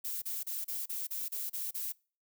violet noise bursts, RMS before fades -37 dBFS, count 9, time 0.04-1.924 s, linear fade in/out 10 ms, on 180 ms, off 33 ms, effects noise-tail reverb RT60 0.4 s tail -26 dB re dry

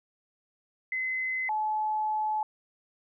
sine tone pair in turn, 2043 / 859 Hz, C7 / A5, -42 / -42 cents, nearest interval octave + minor third, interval 1500 cents, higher first, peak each -28 / -26 dBFS, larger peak second, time 0.92-1.49 / 1.49-2.43 s, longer second, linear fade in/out 2 ms, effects none

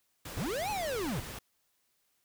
pink noise, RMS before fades -43 dBFS, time 0.25-1.39 s, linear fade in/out 5 ms
square linear two-way sweep, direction up then down, 70 to 868 to 94.8 Hz, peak -33 dBFS, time 0.37-1.2 s, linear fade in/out 0 ms, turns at 0.7 s
effects white hiss -75 dBFS RMS until 2.24 s

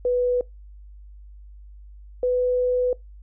sine tone pair in turn, 493.9 / 498.5 Hz, B4 / B4, 0 / +16 cents, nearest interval unison, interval 16 cents, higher second, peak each -18 dBFS, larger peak neither, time 0.05-0.41 / 2.23-2.93 s, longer second, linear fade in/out 2 ms, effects noise-tail reverb RT60 0.2 s tail -23 dB re dry + added 50 Hz sine -41 dBFS peak until 3.22 s

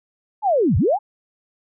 sine linear two-way sweep, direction down then up, 887 to 69.3 to 887 Hz, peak -14 dBFS, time 0.42-0.99 s, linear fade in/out 50 ms, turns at 0.77 s, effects none

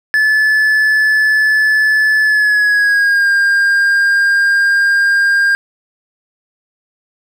triangle tone with pitch glide, 1731 to 1605.8 Hz, A6 to G6, -29 to +41 cents, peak -7 dBFS, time 0.14-5.55 s, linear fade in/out 0 ms, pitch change -130 cents, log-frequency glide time 2.23-3.29 s, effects none

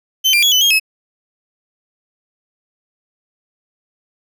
35% pulse tone with pitch steps, 3075 / 2383 / 3357 / 3012 / 3242 / 2577 Hz, G7 / D7 / G#7 / F#7 / G#7 / E7, -34 / +25 / +18 / +30 / -42 / -40 cents, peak -8 dBFS, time 0.24-0.798 s, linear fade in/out 20 ms, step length 93 ms, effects none

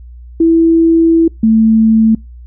sine tone pair in turn, 329.6 / 221.8 Hz, E4 / A3, 0 / +14 cents, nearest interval perfect fifth, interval 686 cents, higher first, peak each -5 dBFS, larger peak neither, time 0.4-1.28 / 1.43-2.15 s, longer first, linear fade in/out 5 ms, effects noise-tail reverb RT60 0.2 s tail -26 dB re dry + added 60 Hz sine -30 dBFS peak until 2.46 s

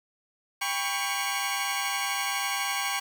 20% pulse tone cluster, 795 / 994 / 1115 / 2218 / 2841 Hz, G5 / B5 / C#6 / C#7 / F7, +24 / +11 / +10 / 0 / +29 cents, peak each -27 / -31 / -28 / -30 / -31 dBFS, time 0.61-3 s, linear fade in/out 10 ms, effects 8-bit

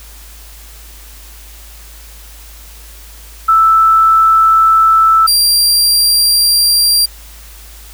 sine / sawtooth tone pair in turn, 1319 / 4743 Hz, E6 / D8, +1 / +16 cents, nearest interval octave + minor seventh, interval 2215 cents, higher second, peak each -5 dBFS, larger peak neither, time 3.48-5.27 / 5.27-7.06 s, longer neither, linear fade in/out 10 ms, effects added 53 Hz sine -34 dBFS peak until 7.93 s + white hiss -38 dBFS RMS until 7.93 s

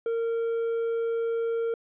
sine tone with hard clipping, 460 Hz, A#4, 23 cents flat, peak -26 dBFS, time 0.06-1.74 s, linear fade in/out 2 ms, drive 3 dB, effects resampled to 8000 Hz

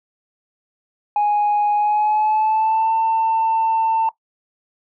sine tone with pitch glide, 830.6 to 895.4 Hz, G#5 to A5, 0 to +30 cents, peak -13 dBFS, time 1.16-4.09 s, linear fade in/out 2 ms, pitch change +130 cents, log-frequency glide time 1.75-2.94 s, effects noise-tail reverb RT60 0.1 s tail -18 dB re dry + tanh soft clip ceiling -12 dBFS

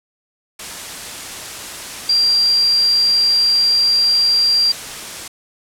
sine tone in noise, 4743 Hz, D8, 16 cents sharp, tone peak -11 dBFS, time 2.09-4.72 s, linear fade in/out 5 ms, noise white, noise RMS -29 dBFS, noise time 0.59-5.28 s, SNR +15 dB, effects low-pass 10000 Hz 12 dB/octave

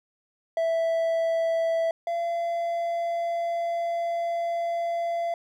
triangle tone pair in turn, 659.3 / 681 Hz, E5 / F5, 0 / -44 cents, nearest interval minor second, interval 56 cents, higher second, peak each -20 / -23 dBFS, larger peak first, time 0.57-1.91 / 2.07-5.34 s, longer second, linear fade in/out 2 ms, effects none

